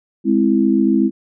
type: chord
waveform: sine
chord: Ab augmented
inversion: none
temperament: equal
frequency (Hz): 207.7 / 261.6 / 329.6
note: Ab3 / C4 / E4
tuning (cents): 0 / 0 / 0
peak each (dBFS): -16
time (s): 0.24-1.11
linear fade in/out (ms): 50
effects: none